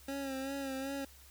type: tone with vibrato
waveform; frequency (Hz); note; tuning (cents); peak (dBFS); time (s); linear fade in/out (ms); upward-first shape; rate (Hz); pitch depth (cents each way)
25% pulse; 271.2; C#4; -38; -33; 0.08-1.05; 5; sine; 2.6; 43
effects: added 67 Hz sine -58 dBFS peak until 1.3 s + white hiss -59 dBFS RMS until 1.3 s